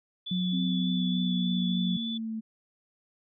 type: tone with vibrato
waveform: sine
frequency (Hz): 3459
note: A7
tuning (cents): -30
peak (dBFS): -34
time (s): 0.26-2.18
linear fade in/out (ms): 10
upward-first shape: sine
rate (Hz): 3.4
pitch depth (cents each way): 9
type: tone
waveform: sine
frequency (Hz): 181.8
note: F#3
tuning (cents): -30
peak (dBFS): -26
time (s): 0.31-1.97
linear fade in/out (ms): 5
type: linear sweep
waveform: sine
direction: down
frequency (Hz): 259.8 to 220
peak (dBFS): -31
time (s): 0.52-2.41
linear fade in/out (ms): 20
effects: none